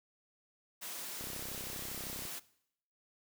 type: high-pass noise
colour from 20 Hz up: white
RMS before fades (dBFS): -43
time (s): 0.81-2.4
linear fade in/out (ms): 20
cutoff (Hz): 140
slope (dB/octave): 96
type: click train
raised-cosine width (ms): 2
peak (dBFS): -34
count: 35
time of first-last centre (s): 1.21-2.253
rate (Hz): 32.6
effects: noise-tail reverb RT60 0.7 s tail -19 dB re dry